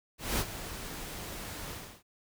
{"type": "noise with ADSR envelope", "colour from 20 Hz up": "pink", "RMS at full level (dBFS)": -29, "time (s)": [0.18, 2.03], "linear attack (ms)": 210, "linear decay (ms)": 50, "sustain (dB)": -12, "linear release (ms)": 320, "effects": []}